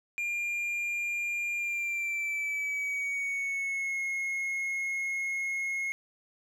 triangle tone with pitch glide, 2400 to 2163 Hz, D7 to C#7, +37 to -43 cents, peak -28 dBFS, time 0.18-5.92 s, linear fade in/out 0 ms, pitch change -180 cents, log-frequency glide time 1.58-4.01 s, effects none

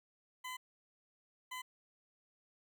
20% pulse tone bursts at uneven times, 1013 Hz, B5, 44 cents sharp, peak -37 dBFS, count 2, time 0.44-0.57 / 1.51-1.62 s, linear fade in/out 10 ms, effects none

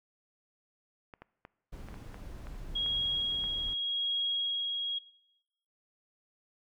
clicks, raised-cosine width 0.5 ms, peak -32 dBFS, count 9, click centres 1.138 / 1.22 / 1.451 / 1.886 / 1.942 / 2.144 / 2.47 / 2.862 / 3.44 s
brown noise, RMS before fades -44 dBFS, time 1.72-3.74 s, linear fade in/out 10 ms
sine tone with tremolo, 3293 Hz, G#7, 15 cents flat, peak -28 dBFS, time 2.75-4.99 s, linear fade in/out 10 ms, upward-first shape sine, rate 0.85 Hz, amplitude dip 30%
effects noise-tail reverb RT60 0.9 s tail -21 dB re dry

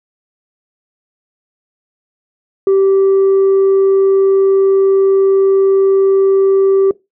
sine tone, 388.6 Hz, G4, 15 cents flat, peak -5 dBFS, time 2.67-6.91 s, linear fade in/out 2 ms, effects noise-tail reverb RT60 0.2 s tail -21 dB re dry + tanh soft clip ceiling -6 dBFS

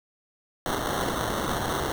white noise with sample-and-hold, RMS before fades -28 dBFS, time 0.66-1.92 s, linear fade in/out 0 ms, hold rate 2450 Hz, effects none

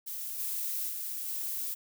violet noise with level steps, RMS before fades -38 / -34 / -37 / -35 dBFS, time 0.06-1.75 s, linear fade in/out 20 ms, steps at 0.38 / 0.88 / 1.27 s, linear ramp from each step 20 ms, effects none

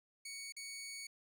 15% pulse tone with dropouts, 2235 Hz, C#7, 14 cents sharp, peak -38 dBFS, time 0.25-1.07 s, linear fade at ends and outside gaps 5 ms, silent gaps 0.523-0.565 s, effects none

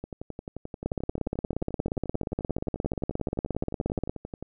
two click trains, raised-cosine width 2 ms, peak -14 / -22 dBFS, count 56 / 51, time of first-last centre 0.86-4.095 / 0.04-4.426 s, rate 17 / 11.4 Hz, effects none

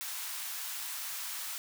white high-pass noise, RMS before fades -39 dBFS, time 0.01-1.58 s, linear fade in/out 0 ms, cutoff 850 Hz, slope 24 dB/octave, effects none

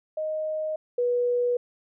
sine tone pair in turn, 622.3 / 487.3 Hz, D#5 / B4, 0 / -23 cents, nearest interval major third, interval 423 cents, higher first, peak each -26 / -21 dBFS, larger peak second, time 0.17-0.76 / 0.98-1.57 s, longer neither, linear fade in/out 5 ms, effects none

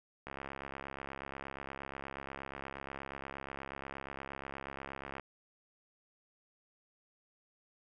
click train, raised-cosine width 0.5 ms, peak -27 dBFS, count 338, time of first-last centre 0.27-5.197 s, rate 68.4 Hz, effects none

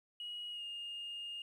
sine tone with pitch glide, 2900 to 2834 Hz, F#7 to F7, -35 to +25 cents, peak -40 dBFS, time 0.2-1.42 s, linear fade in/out 2 ms, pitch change -40 cents, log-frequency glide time 0.51-0.63 s, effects tanh soft clip ceiling -38 dBFS + 12-bit

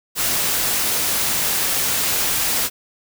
white noise, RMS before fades -20 dBFS, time 0.15-2.7 s, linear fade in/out 50 ms, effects none

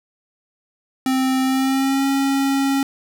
square tone with pitch glide, 261.6 to 273.5 Hz, C4 to C#4, 0 to -23 cents, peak -17 dBFS, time 1.06-2.83 s, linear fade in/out 2 ms, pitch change +77 cents, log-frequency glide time 1.42-2.06 s, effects none

